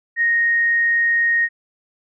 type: tone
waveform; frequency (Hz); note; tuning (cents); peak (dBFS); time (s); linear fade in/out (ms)
sine; 1864; A#6; -1; -14; 0.16-1.49; 50
effects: none